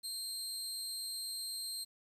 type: tone with amplitude modulation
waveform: 25% pulse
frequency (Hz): 4184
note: C8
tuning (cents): -1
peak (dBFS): -32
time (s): 0.03-1.85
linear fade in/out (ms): 20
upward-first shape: sine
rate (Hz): 260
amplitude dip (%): 50
effects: 11-bit